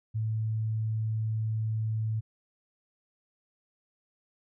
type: tone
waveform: sine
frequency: 110 Hz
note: A2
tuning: in tune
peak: -27 dBFS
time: 0.14-2.21 s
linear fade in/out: 20 ms
effects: none